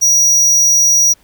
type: tone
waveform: square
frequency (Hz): 5780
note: F#8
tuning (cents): -41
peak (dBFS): -8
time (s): 0.01-1.14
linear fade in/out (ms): 20
effects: pink hiss -52 dBFS RMS until 1.23 s